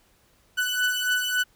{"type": "beating tone pair", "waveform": "30% pulse", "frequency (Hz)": [1489, 1492.6], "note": ["F#6", "F#6"], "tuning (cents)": [11, 15], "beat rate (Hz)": 3.6, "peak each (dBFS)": [-22, -24], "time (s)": [0.57, 1.44], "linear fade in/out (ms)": 20, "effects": ["pink hiss -62 dBFS RMS until 1.55 s"]}